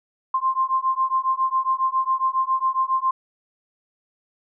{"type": "beating tone pair", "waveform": "sine", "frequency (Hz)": [1048, 1055.3], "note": ["C6", "C6"], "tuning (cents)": [2, 14], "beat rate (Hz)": 7.3, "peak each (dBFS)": -22, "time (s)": [0.34, 3.11], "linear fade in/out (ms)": 5, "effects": []}